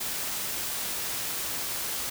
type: noise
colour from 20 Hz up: white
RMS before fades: -32 dBFS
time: 0-2.1 s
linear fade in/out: 10 ms
effects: none